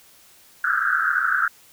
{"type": "band-pass noise", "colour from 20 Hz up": "white", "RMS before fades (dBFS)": -21, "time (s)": [0.64, 1.48], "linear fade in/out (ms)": 5, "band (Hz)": [1300, 1600], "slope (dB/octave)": 96, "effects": ["white hiss -52 dBFS RMS until 1.72 s"]}